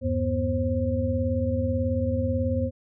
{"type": "tone cluster", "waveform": "sine", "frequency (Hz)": [81.9, 100.2, 245.9, 530], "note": ["E2", "G2", "B3", "C5"], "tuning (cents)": [-11, 38, -7, 22], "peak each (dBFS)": -28, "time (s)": [0.01, 2.71], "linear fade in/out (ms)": 50, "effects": []}